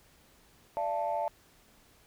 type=chord; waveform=sine; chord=D minor; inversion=none; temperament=equal with one note detuned; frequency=587.3 / 680.5 / 880 Hz; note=D5 / F5 / A5; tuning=0 / -45 / 0 cents; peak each=-34 / -32 / -32 dBFS; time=0.77-1.28 s; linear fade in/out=0 ms; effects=tanh soft clip ceiling -22 dBFS + pink hiss -62 dBFS RMS until 2.06 s